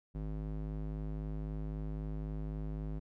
square tone with band-pass filter, 51.91 Hz, G#1, in tune, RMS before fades -39 dBFS, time 0.14-3 s, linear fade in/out 20 ms, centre 160 Hz, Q 0.76, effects none

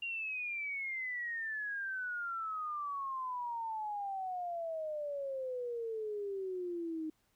sine exponential sweep, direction down, 2794 to 310 Hz, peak -36 dBFS, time 0.02-7.1 s, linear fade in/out 5 ms, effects pink hiss -75 dBFS RMS until 7.35 s

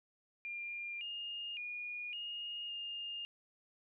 sine tone with pitch steps, 2399 / 2835 / 2440 / 2853 / 2824 Hz, D7 / F7 / D#7 / F7 / F7, +36 / +25 / -34 / +36 / +19 cents, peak -40 dBFS, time 0.45-3.25 s, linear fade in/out 0 ms, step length 560 ms, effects none

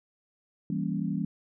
sine chord, E diminished seventh, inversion none, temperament equal, 164.81 / 196 / 233.1 / 277.2 Hz, E3 / G3 / Bb3 / Db4, 0 / 0 / 0 / 0 cents, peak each -32 / -31 / -35 / -35 dBFS, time 0.7-1.25 s, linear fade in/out 2 ms, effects none

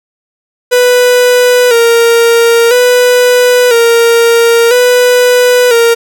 45% pulse tone with vibrato, 479.6 Hz, A#4, 49 cents sharp, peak -4 dBFS, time 0.71-5.95 s, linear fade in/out 20 ms, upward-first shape square, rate 0.5 Hz, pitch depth 53 cents each way, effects none

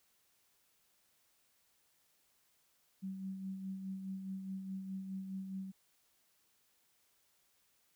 sine tone with tremolo, 191.2 Hz, G3, 43 cents flat, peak -38 dBFS, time 3.02-5.72 s, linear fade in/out 20 ms, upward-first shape sine, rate 4.8 Hz, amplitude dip 45%, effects white hiss -74 dBFS RMS until 7.95 s

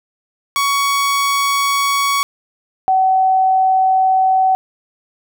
sawtooth / sine tone pair in turn, 1120 / 757.1 Hz, C#6 / F#5, +18 / +40 cents, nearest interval perfect fifth, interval 678 cents, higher first, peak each -10 dBFS, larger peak neither, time 0.56-2.23 / 2.88-4.55 s, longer neither, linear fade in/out 0 ms, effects none

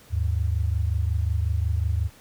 sine tone pair together, 76.2 / 101.71 Hz, D#2 / G#2, -36 / -36 cents, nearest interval perfect fourth, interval 500 cents, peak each -23 / -25 dBFS, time 0.1-2.1 s, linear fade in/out 50 ms, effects pink hiss -52 dBFS RMS until 2.2 s

